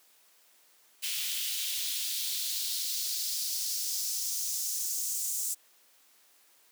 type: noise with high-pass filter sweep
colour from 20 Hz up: white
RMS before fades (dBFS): -33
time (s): 1.02-5.55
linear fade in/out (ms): 20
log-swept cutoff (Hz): 2900 to 7300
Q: 2.2
effects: white hiss -63 dBFS RMS until 6.71 s + high-pass 300 Hz 12 dB/octave